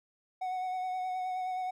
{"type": "tone with vibrato", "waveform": "triangle", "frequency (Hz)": 740, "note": "F#5", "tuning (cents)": 0, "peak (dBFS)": -30, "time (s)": [0.41, 1.71], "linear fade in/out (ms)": 10, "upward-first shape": "sine", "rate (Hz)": 9.5, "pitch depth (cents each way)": 20, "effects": []}